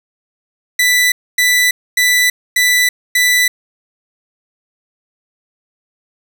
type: tone bursts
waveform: sawtooth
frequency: 1981 Hz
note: B6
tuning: 5 cents sharp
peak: -6 dBFS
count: 5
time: 0.79-3.48 s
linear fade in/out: 5 ms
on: 330 ms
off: 260 ms
effects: none